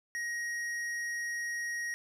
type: tone with hard clipping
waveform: sine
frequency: 1885 Hz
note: A#6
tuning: 19 cents sharp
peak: -35 dBFS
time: 0.15-1.94 s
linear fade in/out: 0 ms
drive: 10 dB
effects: none